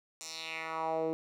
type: tone with band-pass filter sweep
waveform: 10% pulse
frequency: 161.2 Hz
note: E3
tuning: 38 cents flat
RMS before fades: -36 dBFS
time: 0.21-1.13 s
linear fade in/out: 0 ms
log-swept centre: 7100 to 370 Hz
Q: 2.7
effects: none